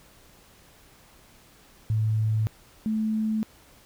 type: tone pair in turn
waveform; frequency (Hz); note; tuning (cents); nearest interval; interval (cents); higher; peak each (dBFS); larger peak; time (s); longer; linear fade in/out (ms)
sine; 109.2 / 217.9; A2 / A3; -13 / -17; octave; 1196; second; -21 / -23; first; 1.9-2.47 / 2.86-3.43; neither; 0
effects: pink hiss -55 dBFS RMS until 3.85 s